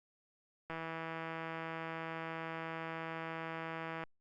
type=click train; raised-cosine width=0.5 ms; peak=-27 dBFS; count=545; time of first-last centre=0.7-4.037 s; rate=163 Hz; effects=Opus 48 kbps